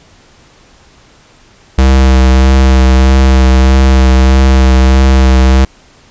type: tone with vibrato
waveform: square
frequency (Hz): 65.41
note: C2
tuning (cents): 0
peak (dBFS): -4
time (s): 1.78-5.65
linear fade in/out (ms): 5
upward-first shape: sine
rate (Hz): 1.6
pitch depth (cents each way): 18
effects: pink hiss -43 dBFS RMS until 6.1 s + resampled to 16000 Hz

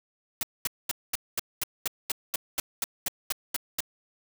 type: noise bursts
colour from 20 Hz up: white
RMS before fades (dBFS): -28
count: 15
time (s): 0.41-3.805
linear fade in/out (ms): 2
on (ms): 21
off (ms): 220
effects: none

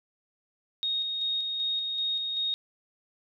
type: tone with tremolo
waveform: sine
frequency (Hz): 3729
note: A#7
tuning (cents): 0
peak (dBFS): -26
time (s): 0.83-2.54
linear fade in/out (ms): 0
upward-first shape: square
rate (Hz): 2.6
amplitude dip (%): 30
effects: none

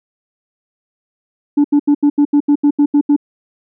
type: tone bursts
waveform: sine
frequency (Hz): 290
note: D4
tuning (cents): -22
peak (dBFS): -5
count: 11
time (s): 1.57-3.164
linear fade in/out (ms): 10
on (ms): 74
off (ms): 78
effects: tanh soft clip ceiling -6 dBFS

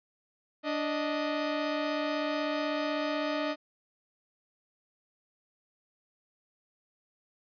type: tone pair together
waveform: sawtooth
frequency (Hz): 293.1 / 622.3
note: D4 / D#5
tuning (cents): -3 / 0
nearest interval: octave + minor second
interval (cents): 1303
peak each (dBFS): -28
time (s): 0.63-3.56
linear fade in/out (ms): 50
effects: resampled to 11025 Hz

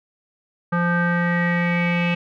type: tone with low-pass filter sweep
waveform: square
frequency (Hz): 173.3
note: F3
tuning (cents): -13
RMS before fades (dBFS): -20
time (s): 0.72-2.15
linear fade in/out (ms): 10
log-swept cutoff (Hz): 1400 to 2600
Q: 6.9
effects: none

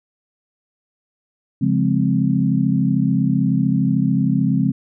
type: chord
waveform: sine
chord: Db major seventh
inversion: none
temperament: equal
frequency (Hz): 138.59 / 174.61 / 207.7 / 261.6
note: Db3 / F3 / Ab3 / C4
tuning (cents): 0 / 0 / 0 / 0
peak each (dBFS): -20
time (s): 1.61-4.72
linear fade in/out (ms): 10
effects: none

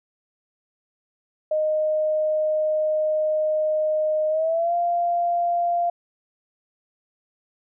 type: tone with pitch glide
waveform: sine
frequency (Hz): 618 to 693.7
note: D#5 to F5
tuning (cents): -12 to -12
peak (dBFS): -19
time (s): 1.51-5.9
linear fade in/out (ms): 5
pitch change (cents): +200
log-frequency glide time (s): 4.29-4.74
effects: none

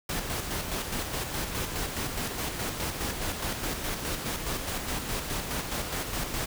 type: noise with tremolo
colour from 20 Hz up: pink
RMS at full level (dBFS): -31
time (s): 0.09-6.46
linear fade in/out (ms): 5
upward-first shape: square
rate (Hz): 4.8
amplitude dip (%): 40
effects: none

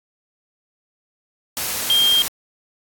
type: tone in noise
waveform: sine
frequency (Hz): 3200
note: G7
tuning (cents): +35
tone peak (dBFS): -13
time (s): 1.9-2.22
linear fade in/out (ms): 0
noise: white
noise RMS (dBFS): -24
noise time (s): 1.57-2.28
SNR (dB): +8
effects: AAC 64 kbps

